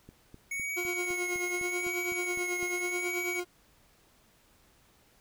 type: click train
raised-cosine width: 3 ms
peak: -35 dBFS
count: 11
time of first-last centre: 0.09-2.628 s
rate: 3.94 Hz
type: tone with vibrato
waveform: square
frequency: 2216 Hz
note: C#7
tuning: 1 cent flat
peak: -33 dBFS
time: 0.51-3.4 s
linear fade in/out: 5 ms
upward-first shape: sine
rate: 0.83 Hz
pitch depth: 38 cents each way
type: tone with tremolo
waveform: 40% pulse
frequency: 355.7 Hz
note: F4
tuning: 32 cents sharp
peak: -30 dBFS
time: 0.76-3.45 s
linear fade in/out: 20 ms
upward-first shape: triangle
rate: 9.2 Hz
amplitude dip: 75%
effects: pink hiss -64 dBFS RMS until 5.2 s